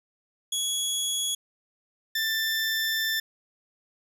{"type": "tone pair in turn", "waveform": "20% pulse", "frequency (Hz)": [3352, 1775.7], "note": ["G#7", "A6"], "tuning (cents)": [15, 15], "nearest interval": "major seventh", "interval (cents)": 1100, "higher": "first", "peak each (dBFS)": -20, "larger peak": "neither", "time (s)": [[0.52, 1.35], [2.15, 3.2]], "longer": "second", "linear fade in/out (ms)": 5, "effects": ["10-bit"]}